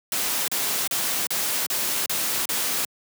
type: noise bursts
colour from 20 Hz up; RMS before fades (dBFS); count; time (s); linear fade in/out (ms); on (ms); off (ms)
white; -25; 7; 0.12-2.85; 2; 360; 35
effects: high-pass 150 Hz 12 dB/octave